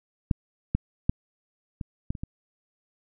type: clicks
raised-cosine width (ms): 5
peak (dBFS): -9 / -10 / -8 / -20 / -15 / -25 / -20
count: 7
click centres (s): 0.312 / 0.75 / 1.095 / 1.812 / 2.105 / 2.152 / 2.235
effects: none